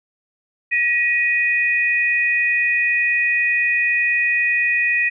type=tone pair together; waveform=sine; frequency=1909 / 2481 Hz; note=A#6 / D#7; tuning=+41 / -6 cents; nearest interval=perfect fourth; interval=453 cents; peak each=-18 dBFS; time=0.71-5.1 s; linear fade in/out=20 ms; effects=none